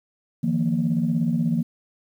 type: chord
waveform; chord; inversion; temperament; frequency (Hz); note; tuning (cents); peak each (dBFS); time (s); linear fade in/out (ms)
sine; Eb suspended second; none; equal with one note detuned; 155.56 / 171.91 / 233.1; Eb3 / F3 / Bb3; 0 / -27 / 0; -25 / -23 / -22; 0.43-1.63; 10
effects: tanh soft clip ceiling -12 dBFS + 9-bit